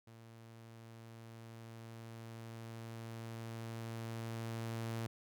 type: tone with level ramp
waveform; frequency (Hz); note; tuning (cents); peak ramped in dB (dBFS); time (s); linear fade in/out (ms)
sawtooth; 114.1; A#2; -37; -51 to -34; 0.07-5.07; 5
effects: none